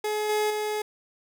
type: tone with level steps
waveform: 30% pulse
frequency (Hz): 423.9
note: G#4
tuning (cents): +35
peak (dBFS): -23 / -20 / -24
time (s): 0.04-0.82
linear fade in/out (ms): 5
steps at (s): 0.29 / 0.5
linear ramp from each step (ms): 5
effects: none